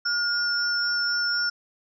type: tone pair together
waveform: sine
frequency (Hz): 1427 / 5402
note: F6 / E8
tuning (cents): +37 / +42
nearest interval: octave + major seventh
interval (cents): 2305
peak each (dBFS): -25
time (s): 0.05-1.5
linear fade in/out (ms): 10
effects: none